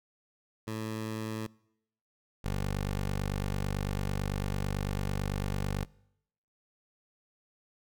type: tone pair in turn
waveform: 15% pulse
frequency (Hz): 110 / 49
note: A2 / G1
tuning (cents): 0 / 0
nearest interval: octave + major second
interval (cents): 1400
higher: first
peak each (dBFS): -28 / -24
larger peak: second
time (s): 0.67-1.47 / 2.44-5.85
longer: second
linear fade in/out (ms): 10
effects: noise-tail reverb RT60 0.8 s tail -24 dB re dry